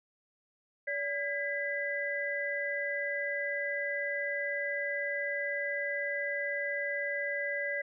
sine tone cluster, 574 / 1630 / 1994 Hz, D5 / G#6 / B6, -40 / -33 / +16 cents, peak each -36 / -37 / -34 dBFS, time 0.87-7.82 s, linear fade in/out 10 ms, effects none

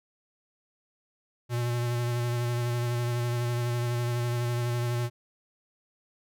square tone with vibrato, 120.3 Hz, B2, 45 cents flat, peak -27 dBFS, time 1.49-5.1 s, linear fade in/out 50 ms, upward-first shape sine, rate 12 Hz, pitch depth 22 cents each way, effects none

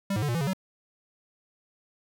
square tone with pitch steps, 197.3 / 106.4 / 146.6 / 118.7 / 167.5 / 138.3 / 189 Hz, G3 / G#2 / D3 / A#2 / E3 / C#3 / F#3, +11 / +42 / -3 / +32 / +28 / -4 / +37 cents, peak -26 dBFS, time 0.1-0.534 s, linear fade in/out 5 ms, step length 62 ms, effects none

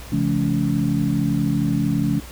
sine tone cluster, 137.3 / 169.9 / 214.6 / 283.9 Hz, C#3 / F3 / A3 / C#4, -16 / -47 / -43 / +41 cents, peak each -23 dBFS, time 0.12-2.2 s, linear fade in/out 5 ms, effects added 61 Hz sine -38 dBFS peak until 2.31 s + pink hiss -40 dBFS RMS until 2.31 s

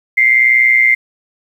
sine tone with amplitude modulation, 2093 Hz, C7, in tune, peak -4 dBFS, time 0.17-0.95 s, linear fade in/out 10 ms, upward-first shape sine, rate 121 Hz, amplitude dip 65%, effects 7-bit

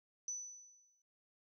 sine tone with exponential decay, 5980 Hz, F#8, 17 cents sharp, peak -37 dBFS, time 0.28-1.02 s, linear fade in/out 2 ms, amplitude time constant 160 ms, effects none

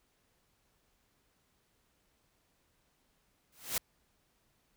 white noise with exponential growth, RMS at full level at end -29 dBFS, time 3.52-3.78 s, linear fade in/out 5 ms, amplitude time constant 55 ms, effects pink hiss -74 dBFS RMS until 4.76 s

